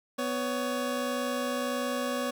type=tone pair together; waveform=25% pulse; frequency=249.2 / 560 Hz; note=B3 / C#5; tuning=+16 / +18 cents; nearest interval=octave + major second; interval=1402 cents; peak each=-28 dBFS; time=0.18-2.31 s; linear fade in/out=10 ms; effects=none